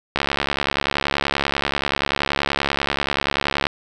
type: click train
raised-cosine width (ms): 0.3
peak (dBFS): -3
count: 248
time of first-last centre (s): 0.16-3.669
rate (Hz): 70.4
effects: none